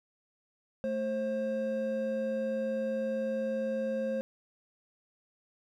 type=tone pair together; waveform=triangle; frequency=220 / 531.8 Hz; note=A3 / C5; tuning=0 / +28 cents; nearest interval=octave + minor third; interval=1528 cents; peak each=-33 / -29 dBFS; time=0.84-4.21 s; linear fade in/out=0 ms; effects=none